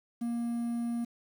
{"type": "tone with quantisation", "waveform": "triangle", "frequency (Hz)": 235.4, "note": "A#3", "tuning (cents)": 17, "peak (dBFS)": -28, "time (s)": [0.21, 1.05], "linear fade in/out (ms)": 10, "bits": 9, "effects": []}